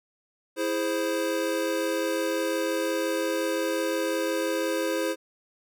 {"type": "chord", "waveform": "square", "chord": "E augmented", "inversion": "none", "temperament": "equal", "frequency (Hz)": [329.6, 415.3, 523.3], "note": ["E4", "G#4", "B#4"], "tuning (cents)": [0, 0, 0], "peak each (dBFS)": [-30, -33, -29], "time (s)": [0.56, 5.16], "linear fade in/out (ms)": 50, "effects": []}